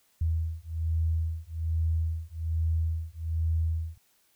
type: beating tone pair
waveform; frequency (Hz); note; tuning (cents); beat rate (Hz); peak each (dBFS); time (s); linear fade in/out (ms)
sine; 80.6 / 81.8; E2 / E2; -38 / -13; 1.2; -29; 0.21-3.98; 5
effects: white hiss -67 dBFS RMS until 4.35 s